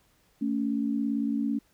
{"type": "tone pair together", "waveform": "sine", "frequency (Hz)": [222.8, 280.7], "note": ["A3", "C#4"], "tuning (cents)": [22, 22], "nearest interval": "major third", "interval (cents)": 400, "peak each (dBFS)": -28, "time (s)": [0.41, 1.59], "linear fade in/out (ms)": 10, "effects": ["pink hiss -66 dBFS RMS until 1.73 s"]}